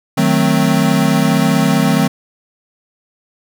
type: chord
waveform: square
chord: D# diminished seventh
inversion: none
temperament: equal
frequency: 155.56 / 185 / 220 / 261.6 Hz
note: D#3 / F#3 / A3 / C4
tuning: 0 / 0 / 0 / 0 cents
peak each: -17 dBFS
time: 0.17-2.08 s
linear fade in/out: 10 ms
effects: none